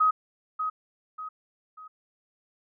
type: tone with echo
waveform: sine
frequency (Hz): 1262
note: D#6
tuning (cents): +24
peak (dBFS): -18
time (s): 0-0.11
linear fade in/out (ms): 10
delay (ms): 590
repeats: 3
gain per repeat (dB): -8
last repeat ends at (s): 1.88
effects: none